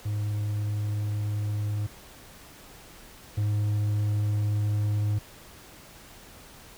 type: tone pair in turn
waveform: triangle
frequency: 104.5 / 104.5 Hz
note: G#2 / G#2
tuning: +11 / +11 cents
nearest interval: unison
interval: 0 cents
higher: neither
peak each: -24 / -21 dBFS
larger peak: second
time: 0.05-1.87 / 3.37-5.19 s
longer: neither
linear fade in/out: 10 ms
effects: pink hiss -49 dBFS RMS until 6.77 s